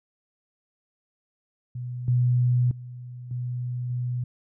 sine tone with level steps, 123.47 Hz, B2, in tune, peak -30 / -18 / -36 / -27 / -25 dBFS, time 1.75-4.24 s, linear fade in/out 5 ms, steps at 2.08 / 2.71 / 3.31 / 3.9 s, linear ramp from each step 2 ms, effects none

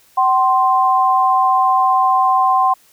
sine tone pair together, 761 / 1047.5 Hz, F#5 / C6, +48 / +2 cents, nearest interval tritone, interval 554 cents, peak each -14 / -13 dBFS, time 0.17-2.74 s, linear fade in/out 10 ms, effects white hiss -52 dBFS RMS until 2.92 s

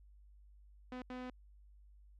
sawtooth tone bursts at uneven times, 252.1 Hz, B3, 36 cents sharp, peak -39 dBFS, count 2, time 0.92-1.02 / 1.1-1.3 s, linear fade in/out 2 ms, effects added 50 Hz sine -58 dBFS peak until 2.19 s + low-pass 3000 Hz 12 dB/octave

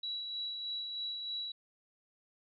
sine tone with tremolo, 3912 Hz, B7, 17 cents flat, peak -35 dBFS, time 0.03-1.52 s, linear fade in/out 5 ms, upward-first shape sine, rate 3.2 Hz, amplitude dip 35%, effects none

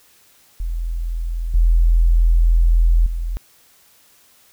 sine tone with level steps, 41.81 Hz, E1, 25 cents sharp, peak -20 / -10 / -20 dBFS, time 0.6-3.37 s, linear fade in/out 0 ms, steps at 1.54 / 3.06 s, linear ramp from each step 5 ms, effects white hiss -53 dBFS RMS until 4.52 s

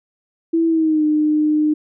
sine tone with pitch glide, 329.6 to 304 Hz, E4 to D#4, 0 to -40 cents, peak -13 dBFS, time 0.53-1.74 s, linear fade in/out 10 ms, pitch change -140 cents, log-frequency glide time 0.67-1.04 s, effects none

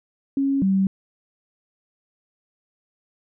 sine tone pair in turn, 274.6 / 192.77 Hz, C#4 / G3, -16 / -29 cents, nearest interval tritone, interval 613 cents, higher first, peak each -18 / -16 dBFS, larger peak second, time 0.37-0.62 / 0.62-0.87 s, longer neither, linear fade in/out 2 ms, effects none

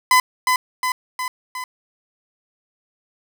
30% pulse tone with echo, 1011 Hz, B5, 40 cents sharp, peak -8 dBFS, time 0.11-0.2 s, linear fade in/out 2 ms, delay 360 ms, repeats 4, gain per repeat -4 dB, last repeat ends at 1.64 s, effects none

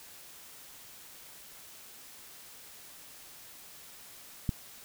click, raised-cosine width 5 ms, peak -16 dBFS, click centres 4.492 s, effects white hiss -51 dBFS RMS until 4.84 s

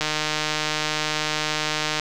click train, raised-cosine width 0.2 ms, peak -6 dBFS, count 305, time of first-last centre 0.01-1.997 s, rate 153 Hz, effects none

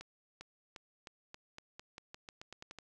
accelerating click train, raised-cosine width 0.2 ms, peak -30 dBFS, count 15, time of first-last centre 0.01-2.787 s, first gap 400 ms, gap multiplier 0.88, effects none

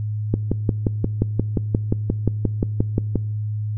click train, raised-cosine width 3 ms, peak -5 dBFS, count 17, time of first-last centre 0.34-3.157 s, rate 5.68 Hz, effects noise-tail reverb RT60 0.8 s tail -22 dB re dry + added 106 Hz sine -22 dBFS peak until 3.77 s

